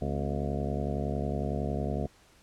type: harmonic tone with a mistuned harmonic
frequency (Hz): 70.9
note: C#2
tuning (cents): +40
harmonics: 1 / 2 / 3 / 4 / 5 / 6 / 7 / 8 / 9 / 10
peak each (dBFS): -34 / -34 / -36 / -40 / -41 / -39 / -42 / -43 / -40 / -42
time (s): 0.01-2.07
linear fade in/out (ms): 10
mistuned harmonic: 4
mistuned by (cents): -110
effects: pink hiss -60 dBFS RMS until 2.42 s + low-pass 10000 Hz 12 dB/octave